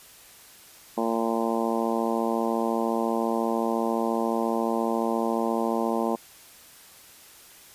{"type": "harmonic tone", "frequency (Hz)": 114.3, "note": "A#2", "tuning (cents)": -34, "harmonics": [2, 3, 4, 5, 6, 7, 8, 9], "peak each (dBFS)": [-28, -30, -31, -32, -33, -33, -34, -35], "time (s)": [0.97, 6.16], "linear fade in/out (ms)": 10, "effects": ["white hiss -50 dBFS RMS until 7.74 s", "resampled to 32000 Hz"]}